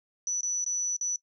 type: tone with dropouts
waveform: sine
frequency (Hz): 5940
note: F#8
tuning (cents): +6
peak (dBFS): -27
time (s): 0.27-1.16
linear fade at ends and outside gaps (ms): 1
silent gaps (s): 0.409-0.431 / 0.643-0.663 / 0.965-1.011
effects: noise-tail reverb RT60 0.1 s tail -21 dB re dry